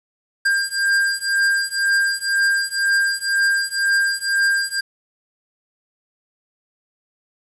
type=beating tone pair; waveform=square; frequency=1597 / 1599 Hz; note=G6 / G6; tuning=+32 / +34 cents; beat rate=2 Hz; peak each=-21 / -20 dBFS; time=0.45-4.81 s; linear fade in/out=10 ms; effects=resampled to 24000 Hz + 8-bit